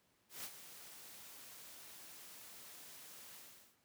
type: noise with ADSR envelope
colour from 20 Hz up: white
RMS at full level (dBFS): -45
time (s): 0.29-3.77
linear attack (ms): 150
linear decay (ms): 56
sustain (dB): -10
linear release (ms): 410
effects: pink hiss -75 dBFS RMS until 3.84 s + high-pass 100 Hz 12 dB/octave